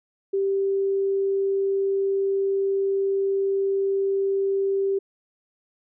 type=tone; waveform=sine; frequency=391.6 Hz; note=G4; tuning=2 cents flat; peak=-20 dBFS; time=0.33-4.99 s; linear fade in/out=10 ms; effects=none